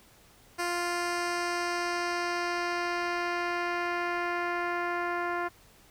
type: tone with low-pass filter sweep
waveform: 10% pulse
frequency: 349.2 Hz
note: F4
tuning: in tune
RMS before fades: -31 dBFS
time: 0.58-5.49 s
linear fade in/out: 20 ms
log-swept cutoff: 10000 to 1600 Hz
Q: 0.96
effects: pink hiss -58 dBFS RMS until 5.9 s